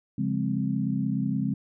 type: chord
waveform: sine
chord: Db major seventh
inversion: none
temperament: equal with one note detuned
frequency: 138.59 / 174.61 / 205.1 / 261.6 Hz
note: Db3 / F3 / Ab3 / C4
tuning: 0 / 0 / -21 / 0 cents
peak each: -30 / -32 / -28 / -30 dBFS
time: 0.18-1.54 s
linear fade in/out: 5 ms
effects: none